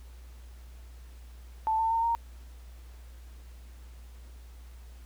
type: tone with pitch steps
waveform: sine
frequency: 882 / 896.9 / 912 / 927.5 Hz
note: A5 / A5 / A#5 / A#5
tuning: +4 / +33 / -38 / -9 cents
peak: -24 dBFS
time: 1.67-2.15 s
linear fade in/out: 0 ms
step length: 120 ms
effects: added 60 Hz sine -45 dBFS peak until 5.05 s + pink hiss -60 dBFS RMS until 5.05 s